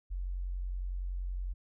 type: tone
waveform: sine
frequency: 45.36 Hz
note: F#1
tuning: 34 cents flat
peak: -33 dBFS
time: 0.1-1.54 s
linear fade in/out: 20 ms
effects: none